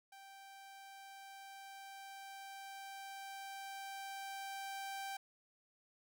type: tone with level ramp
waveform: sawtooth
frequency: 783 Hz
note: G5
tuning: 2 cents flat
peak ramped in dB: -51 to -38 dBFS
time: 0.12-5.17 s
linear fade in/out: 5 ms
effects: none